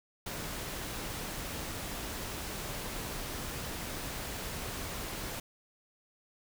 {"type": "noise", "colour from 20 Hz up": "pink", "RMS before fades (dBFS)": -39, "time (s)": [0.26, 5.4], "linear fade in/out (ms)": 5, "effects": []}